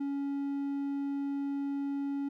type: tone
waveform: triangle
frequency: 280 Hz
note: C#4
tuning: 18 cents sharp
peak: -29 dBFS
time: 0-2.29 s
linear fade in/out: 10 ms
effects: none